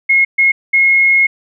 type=tone bursts at uneven times; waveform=sine; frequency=2161 Hz; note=C#7; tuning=45 cents flat; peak=-7 dBFS; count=3; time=0.09-0.25 / 0.38-0.52 / 0.73-1.27 s; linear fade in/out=10 ms; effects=none